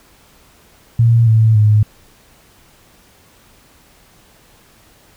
sine tone with pitch steps, 116 / 111.02 / 106.25 Hz, A#2 / A2 / G#2, -8 / +16 / +40 cents, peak -7 dBFS, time 0.99-1.83 s, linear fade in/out 5 ms, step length 280 ms, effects pink hiss -49 dBFS RMS until 5.16 s

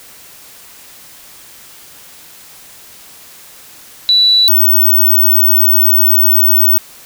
sine tone pair in turn, 3951 / 15804 Hz, B7 / B9, 0 / 0 cents, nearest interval 2 octaves, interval 2400 cents, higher second, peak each -6 dBFS, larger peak neither, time 4.09-4.48 / 4.48-6.78 s, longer second, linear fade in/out 0 ms, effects white hiss -38 dBFS RMS until 7.05 s

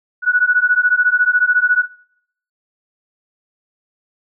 sine beating tone pair, 1465 / 1479 Hz, F#6 / F#6, -18 / -1 cents, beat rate 14 Hz, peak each -15 dBFS, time 0.22-1.86 s, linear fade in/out 50 ms, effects noise-tail reverb RT60 0.7 s tail -21 dB re dry

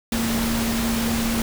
sine tone in noise, 229.4 Hz, A#3, 28 cents flat, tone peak -22 dBFS, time 0.12-1.42 s, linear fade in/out 2 ms, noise pink, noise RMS -26 dBFS, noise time 0.12-1.42 s, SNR +1 dB, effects none

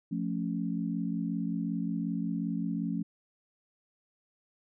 sine chord, F augmented, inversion none, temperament equal, 174.61 / 220 / 277.2 Hz, F3 / A3 / C#4, 0 / 0 / 0 cents, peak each -33 / -34 / -35 dBFS, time 0.11-3.03 s, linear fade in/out 10 ms, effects none

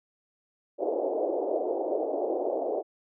white band-pass noise, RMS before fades -29 dBFS, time 0.78-2.83 s, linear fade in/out 50 ms, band 320 to 690 Hz, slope 48 dB/octave, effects none

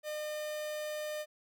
45% pulse tone, 606 Hz, D#5, 46 cents flat, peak -36 dBFS, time 0.03-1.26 s, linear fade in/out 50 ms, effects none

